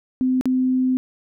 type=tone with dropouts; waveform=sine; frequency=256.9 Hz; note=C4; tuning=32 cents flat; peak=-16 dBFS; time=0.21-0.97 s; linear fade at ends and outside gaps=0 ms; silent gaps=0.411-0.456 s; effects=none